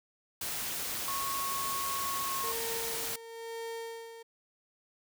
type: noise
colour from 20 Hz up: white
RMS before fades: -36 dBFS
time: 0.41-3.16 s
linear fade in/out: 5 ms
type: tone with pitch glide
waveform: sine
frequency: 1100 to 1086.7 Hz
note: C#6 to C#6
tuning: -14 to -35 cents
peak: -34 dBFS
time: 1.08-2.52 s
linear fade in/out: 0 ms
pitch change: -21 cents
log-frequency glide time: 2.21-2.37 s
type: tone with tremolo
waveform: 35% pulse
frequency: 457.8 Hz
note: A#4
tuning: 31 cents flat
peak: -35 dBFS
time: 2.43-4.23 s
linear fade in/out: 10 ms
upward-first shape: sine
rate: 1 Hz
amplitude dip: 65%
effects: none